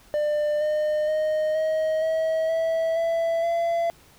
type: tone with pitch steps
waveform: triangle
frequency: 597 / 607.8 / 618.8 / 629.9 / 641.3 / 652.9 / 664.7 / 676.7 Hz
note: D5 / D#5 / D#5 / D#5 / E5 / E5 / E5 / E5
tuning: +28 / -41 / -10 / +21 / -48 / -17 / +14 / +45 cents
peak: -19 dBFS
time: 0.14-3.9 s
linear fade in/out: 0 ms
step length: 470 ms
effects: pink hiss -54 dBFS RMS until 4.18 s